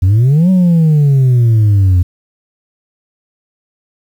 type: exponential two-way sweep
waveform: sine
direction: up then down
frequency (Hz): 87.31 to 190 to 87.31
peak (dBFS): -3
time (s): 0.02-2.03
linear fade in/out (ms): 10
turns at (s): 0.5
effects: tanh soft clip ceiling -5 dBFS + 7-bit